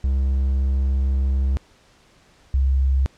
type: tone pair in turn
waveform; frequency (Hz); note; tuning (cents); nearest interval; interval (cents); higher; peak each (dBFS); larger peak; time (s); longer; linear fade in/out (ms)
triangle / sine; 66.8 / 66.8; C2 / C2; +36 / +36; unison; 0; neither; -15; neither; 0.04-1.57 / 2.54-3.06; first; 0
effects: pink hiss -55 dBFS RMS until 3.17 s + low-pass 7000 Hz 12 dB/octave